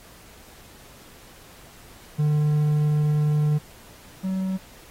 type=tone pair in turn; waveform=triangle; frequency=150 / 188.99 Hz; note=D3 / F#3; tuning=+37 / +37 cents; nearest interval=major third; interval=400 cents; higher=second; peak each=-16 / -21 dBFS; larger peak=first; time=2.18-3.59 / 4.23-4.58 s; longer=first; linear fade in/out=20 ms; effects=pink hiss -49 dBFS RMS until 4.9 s + AAC 48 kbps